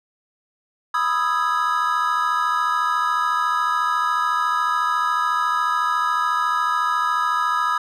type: chord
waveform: triangle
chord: E major seventh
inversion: second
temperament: equal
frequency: 987.8 / 1244.5 / 1318.5 / 1661.2 Hz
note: B5 / D#6 / E6 / G#6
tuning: 0 / 0 / 0 / 0 cents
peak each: -23 / -19 / -24 / -25 dBFS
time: 0.94-7.78 s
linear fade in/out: 5 ms
effects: none